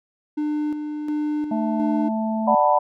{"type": "tone with tremolo", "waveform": "triangle", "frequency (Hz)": 300, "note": "D4", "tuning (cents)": 37, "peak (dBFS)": -19, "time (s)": [0.37, 2.09], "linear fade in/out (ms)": 10, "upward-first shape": "square", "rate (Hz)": 1.4, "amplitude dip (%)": 45}
{"type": "harmonic tone", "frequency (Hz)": 220.2, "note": "A3", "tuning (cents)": 2, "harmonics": [1, 3, 4], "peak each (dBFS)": [-22, -29, -30], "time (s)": [1.51, 2.55], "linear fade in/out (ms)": 5}
{"type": "chord", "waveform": "sine", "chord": "B minor seventh", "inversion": "first", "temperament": "just", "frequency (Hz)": [592.7, 740.8, 889, 987.8], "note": ["D5", "F#5", "A5", "B5"], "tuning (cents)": [16, 2, 18, 0], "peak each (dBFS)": -20, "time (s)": [2.47, 2.79], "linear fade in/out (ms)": 10}
{"effects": []}